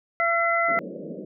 harmonic tone, 677 Hz, E5, 46 cents sharp, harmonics 1 / 2 / 3, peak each -24 / -24 / -24 dBFS, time 0.2-0.79 s, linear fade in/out 0 ms
pink band-pass noise, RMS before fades -36 dBFS, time 0.68-1.25 s, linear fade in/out 5 ms, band 160 to 600 Hz, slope 96 dB/octave
effects none

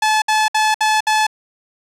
sawtooth tone bursts, 863 Hz, A5, 34 cents flat, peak -9 dBFS, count 5, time 0.02-1.268 s, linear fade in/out 5 ms, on 200 ms, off 62 ms, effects low-pass 9000 Hz 12 dB/octave

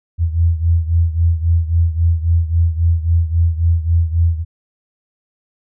sine beating tone pair, 82.7 / 86.4 Hz, E2 / F2, +6 / -18 cents, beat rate 3.7 Hz, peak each -13 / -17 dBFS, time 0.18-4.45 s, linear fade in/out 50 ms, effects none

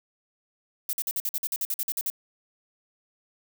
violet noise bursts, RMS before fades -28 dBFS, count 14, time 0.89-2.101 s, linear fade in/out 2 ms, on 41 ms, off 49 ms, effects none

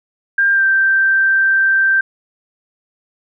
sine tone with pitch glide, 1597 to 1566.8 Hz, G6 to G6, +32 to -1 cents, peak -10 dBFS, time 0.38-2.01 s, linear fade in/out 5 ms, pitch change -33 cents, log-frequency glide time 0.52-0.64 s, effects none

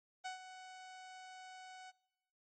sawtooth tone with ADSR envelope, 745 Hz, F#5, 12 cents sharp, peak -36 dBFS, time 0.24-1.92 s, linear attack 18 ms, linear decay 120 ms, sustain -11 dB, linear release 28 ms, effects noise-tail reverb RT60 1.0 s tail -23 dB re dry + MP3 32 kbps

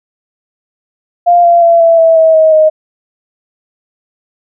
sine tone with pitch steps, 698.5 / 687.3 / 676.3 / 665.4 / 654.7 / 644.2 / 633.9 / 623.7 Hz, F5 / F5 / E5 / E5 / E5 / E5 / D#5 / D#5, 0 / -28 / +44 / +16 / -12 / -40 / +32 / +4 cents, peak -3 dBFS, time 1.26-2.7 s, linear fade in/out 20 ms, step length 180 ms, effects none

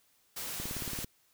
white noise, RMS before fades -39 dBFS, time 0.36-1.05 s, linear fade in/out 10 ms
click train, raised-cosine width 3 ms, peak -27 dBFS, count 9, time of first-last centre 0.6-1.044 s, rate 18 Hz
effects white hiss -69 dBFS RMS until 1.33 s

